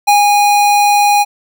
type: tone with ADSR envelope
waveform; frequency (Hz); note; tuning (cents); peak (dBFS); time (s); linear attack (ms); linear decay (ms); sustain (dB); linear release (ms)
square; 821; G#5; -20; -6; 0.07-1.25; 15; 150; -2; 34
effects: none